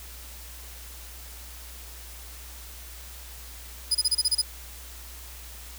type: tone bursts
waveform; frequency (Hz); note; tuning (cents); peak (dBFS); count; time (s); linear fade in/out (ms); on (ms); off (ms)
30% pulse; 4978; D#8; 0; -17; 8; 3.91-4.419; 10; 40; 27
effects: added 60 Hz sine -43 dBFS peak until 5.78 s + white hiss -45 dBFS RMS until 5.78 s